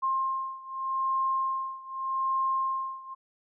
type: beating tone pair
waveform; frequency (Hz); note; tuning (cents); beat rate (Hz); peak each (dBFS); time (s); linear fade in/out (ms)
sine; 1061 / 1061.83; C6 / C6; +24 / +25; 0.83; -29 / -31; 0.02-3.15; 20
effects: none